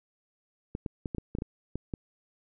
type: clicks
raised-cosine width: 3 ms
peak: -20 dBFS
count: 10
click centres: 0.751 / 0.862 / 1.058 / 1.148 / 1.183 / 1.351 / 1.386 / 1.421 / 1.756 / 1.938 s
effects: none